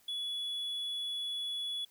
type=tone; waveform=triangle; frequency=3400 Hz; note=G#7; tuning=40 cents sharp; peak=-33 dBFS; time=0.08-1.85 s; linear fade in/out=5 ms; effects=white hiss -66 dBFS RMS until 1.9 s